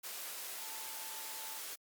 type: tone in noise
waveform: sine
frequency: 880 Hz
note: A5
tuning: in tune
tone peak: -53 dBFS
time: 0.58-1.59 s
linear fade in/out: 20 ms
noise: white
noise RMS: -44 dBFS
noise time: 0.03-1.76 s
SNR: -12 dB
effects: high-pass 400 Hz 12 dB/octave + Opus 48 kbps